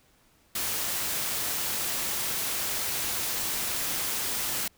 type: noise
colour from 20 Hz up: white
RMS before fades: -30 dBFS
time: 0.55-4.68 s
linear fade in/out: 5 ms
effects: pink hiss -63 dBFS RMS until 4.77 s